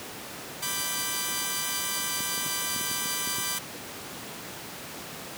5% pulse chord, G major, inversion first, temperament equal, 987.8 / 1174.7 / 1568 Hz, B5 / D6 / G6, 0 / 0 / 0 cents, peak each -21 dBFS, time 0.62-3.59 s, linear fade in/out 10 ms
clicks, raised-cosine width 3 ms, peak -24 dBFS, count 9, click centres 2.205 / 2.378 / 2.463 / 2.762 / 2.811 / 2.913 / 3.058 / 3.274 / 3.384 s
effects pink hiss -39 dBFS RMS until 5.37 s + high-pass 150 Hz 12 dB/octave

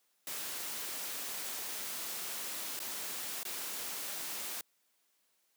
white noise with dropouts, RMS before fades -40 dBFS, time 0.27-4.61 s, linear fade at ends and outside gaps 2 ms, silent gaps 2.792-2.8 / 3.432-3.451 s, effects white hiss -75 dBFS RMS until 5.56 s + high-pass 200 Hz 12 dB/octave

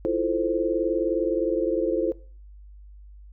sine chord, F major seventh, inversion third, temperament equal, 329.6 / 349.2 / 440 / 523.3 Hz, E4 / F4 / A4 / C5, 0 / 0 / 0 / 0 cents, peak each -27 dBFS, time 0.05-2.12 s, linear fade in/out 0 ms, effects noise-tail reverb RT60 0.4 s tail -19 dB re dry + added 50 Hz sine -43 dBFS peak until 3.32 s

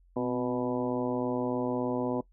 harmonic tone with a mistuned harmonic, 123.47 Hz, B2, in tune, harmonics 1 / 2 / 3 / 4 / 5 / 6 / 7 / 8, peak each -41 / -31 / -34 / -34 / -37 / -43 / -41 / -41 dBFS, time 0.16-2.21 s, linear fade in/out 5 ms, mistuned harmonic 2, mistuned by +46 cents, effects noise-tail reverb RT60 0.1 s tail -20 dB re dry + added 44 Hz sine -58 dBFS peak until 2.32 s

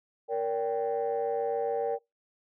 sine chord, G minor, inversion first, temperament equal with one note detuned, 466.2 / 573.3 / 784 Hz, Bb4 / D5 / G5, 0 / -42 / 0 cents, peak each -28 / -32 / -32 dBFS, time 0.28-1.99 s, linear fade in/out 50 ms, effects noise-tail reverb RT60 0.2 s tail -24 dB re dry + tanh soft clip ceiling -21 dBFS

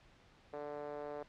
5% pulse tone with band-pass filter, 146.83 Hz, D3, in tune, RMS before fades -44 dBFS, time 0.53-1.23 s, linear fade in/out 5 ms, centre 510 Hz, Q 2.7, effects pink hiss -64 dBFS RMS until 1.28 s + low-pass 4000 Hz 12 dB/octave

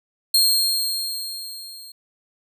sawtooth tone with level ramp, 4229 Hz, C8, 18 cents sharp, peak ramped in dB -10 to -36 dBFS, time 0.34-1.92 s, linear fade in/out 5 ms, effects none

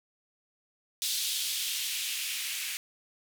violet noise with band-pass filter sweep, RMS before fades -33 dBFS, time 1.02-2.77 s, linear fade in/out 0 ms, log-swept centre 3700 to 2300 Hz, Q 2.1, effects none

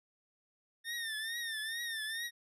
25% pulse tone with vibrato, 1811 Hz, A6, 49 cents sharp, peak -33 dBFS, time 0.84-2.31 s, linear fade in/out 50 ms, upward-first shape triangle, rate 2.3 Hz, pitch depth 97 cents each way, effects resampled to 32000 Hz

